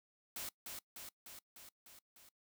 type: noise with echo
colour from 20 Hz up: white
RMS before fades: -44 dBFS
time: 0.36-0.49 s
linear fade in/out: 2 ms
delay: 300 ms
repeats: 6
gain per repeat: -3 dB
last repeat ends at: 2.29 s
effects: noise-tail reverb RT60 0.1 s tail -21 dB re dry